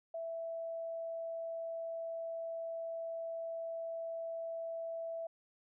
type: tone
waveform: sine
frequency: 661 Hz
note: E5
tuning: 5 cents sharp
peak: -38 dBFS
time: 0.14-5.27 s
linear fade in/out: 5 ms
effects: none